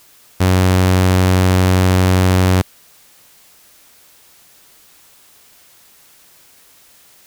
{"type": "tone", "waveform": "sawtooth", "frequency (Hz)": 92.5, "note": "F#2", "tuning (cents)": 0, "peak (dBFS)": -6, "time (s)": [0.4, 2.62], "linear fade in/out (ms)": 10, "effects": ["white hiss -48 dBFS RMS until 7.26 s"]}